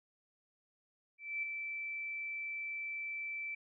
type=tone with ADSR envelope; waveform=sine; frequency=2326 Hz; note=D7; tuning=17 cents flat; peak=-33 dBFS; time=1.18-3.55 s; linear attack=250 ms; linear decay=4 ms; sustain=-5 dB; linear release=7 ms; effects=none